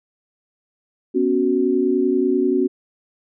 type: chord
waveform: sine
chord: B suspended second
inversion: none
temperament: equal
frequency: 246.9 / 277.2 / 370 Hz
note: B3 / C#4 / F#4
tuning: 0 / 0 / 0 cents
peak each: -22 / -20 / -18 dBFS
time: 1.14-2.68 s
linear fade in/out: 20 ms
effects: none